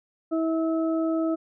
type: harmonic tone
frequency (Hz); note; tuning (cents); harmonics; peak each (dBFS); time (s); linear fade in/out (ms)
324.1; E4; -29; 1 / 2 / 4; -23 / -29 / -37; 0.31-1.36; 20
effects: none